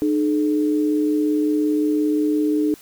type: tone pair together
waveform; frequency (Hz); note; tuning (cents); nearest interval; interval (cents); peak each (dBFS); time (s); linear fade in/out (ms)
sine; 302.9 / 428.4; D#4 / A4; -46 / -46; tritone; 600; -17 / -24; 0.02-2.74; 0
effects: white hiss -47 dBFS RMS until 2.81 s